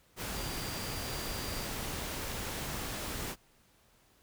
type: tone in noise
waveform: sine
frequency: 4738 Hz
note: D8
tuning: 14 cents sharp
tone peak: -46 dBFS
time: 0.33-1.69 s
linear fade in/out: 50 ms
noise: pink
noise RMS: -38 dBFS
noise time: 0.16-3.36 s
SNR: -11 dB
effects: pink hiss -66 dBFS RMS until 4.22 s